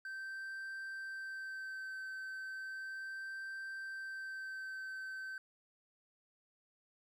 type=tone with vibrato; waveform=triangle; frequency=1553 Hz; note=G6; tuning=17 cents flat; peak=-40 dBFS; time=0.05-5.38 s; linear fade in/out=2 ms; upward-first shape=sine; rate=0.35 Hz; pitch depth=13 cents each way; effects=none